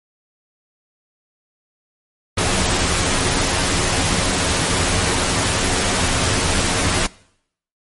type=noise with comb filter; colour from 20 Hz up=pink; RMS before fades=-18 dBFS; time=2.37-7.07 s; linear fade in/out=10 ms; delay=11 ms; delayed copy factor=+0.55; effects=noise-tail reverb RT60 0.7 s tail -22 dB re dry + MP3 48 kbps